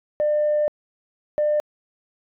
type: tone bursts at uneven times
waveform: sine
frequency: 599 Hz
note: D5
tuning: 34 cents sharp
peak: -16 dBFS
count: 2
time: 0.2-0.68 / 1.38-1.6 s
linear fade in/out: 0 ms
effects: tanh soft clip ceiling -14 dBFS